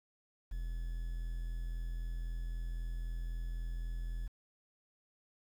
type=tone with quantisation; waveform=triangle; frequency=41.91 Hz; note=E1; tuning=29 cents sharp; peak=-34 dBFS; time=0.51-4.28 s; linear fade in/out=10 ms; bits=10; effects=none